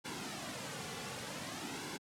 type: noise with flanger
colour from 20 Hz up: pink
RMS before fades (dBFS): -42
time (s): 0.04-1.98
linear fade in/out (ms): 20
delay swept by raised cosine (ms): 1.6 to 3.2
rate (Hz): 0.54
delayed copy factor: -0.6
effects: high-pass 150 Hz 12 dB/octave + low-pass 9000 Hz 12 dB/octave